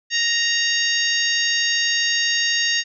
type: harmonic tone with a mistuned harmonic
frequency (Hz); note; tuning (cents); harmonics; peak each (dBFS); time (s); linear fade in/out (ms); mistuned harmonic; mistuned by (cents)
932.3; A#5; 0; 2 / 3 / 4 / 5 / 6 / 7; -22 / -24 / -25 / -26 / -27 / -27; 0.1-2.84; 50; 6; -18
effects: none